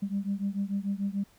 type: beating tone pair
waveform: sine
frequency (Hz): 196 / 202.8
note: G3 / G#3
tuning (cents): 0 / -41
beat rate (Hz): 6.8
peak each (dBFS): -30 / -31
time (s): 0.02-1.24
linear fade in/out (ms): 10
effects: tanh soft clip ceiling -21 dBFS + pink hiss -62 dBFS RMS until 1.38 s